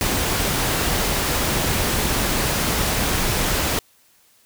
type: noise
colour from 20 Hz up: pink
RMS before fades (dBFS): -21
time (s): 0.01-3.79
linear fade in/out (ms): 0
effects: white hiss -57 dBFS RMS until 4.45 s